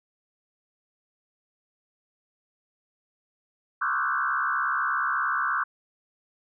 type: tone with frequency modulation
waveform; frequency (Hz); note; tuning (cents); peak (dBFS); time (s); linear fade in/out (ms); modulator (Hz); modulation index
sine; 1317; E6; -2; -23; 3.81-5.64; 10; 68.4; 3.7
effects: none